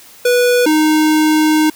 square tone pair in turn, 490 / 309.3 Hz, B4 / D#4, -14 / -10 cents, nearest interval minor sixth, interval 796 cents, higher first, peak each -10 dBFS, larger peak neither, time 0.25-0.66 / 0.66-1.7 s, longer second, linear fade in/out 5 ms, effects white hiss -41 dBFS RMS until 1.75 s

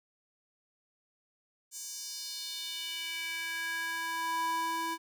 square tone with high-pass filter sweep, 329.6 Hz, E4, in tune, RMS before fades -36 dBFS, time 1.71-4.98 s, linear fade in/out 50 ms, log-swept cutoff 7000 to 660 Hz, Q 2.8, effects none

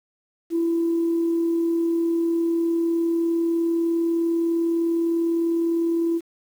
sine tone with amplitude modulation, 334.6 Hz, E4, 26 cents sharp, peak -17 dBFS, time 0.5-6.21 s, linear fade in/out 50 ms, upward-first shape sine, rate 39.9 Hz, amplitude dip 25%, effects tanh soft clip ceiling -14 dBFS + 8-bit

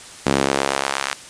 sawtooth tone with high-pass filter sweep, 68.5 Hz, C#2, 20 cents flat, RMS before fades -21 dBFS, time 0.26-1.13 s, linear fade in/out 0 ms, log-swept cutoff 220 to 1400 Hz, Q 0.9, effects white hiss -39 dBFS RMS until 1.29 s + resampled to 22050 Hz

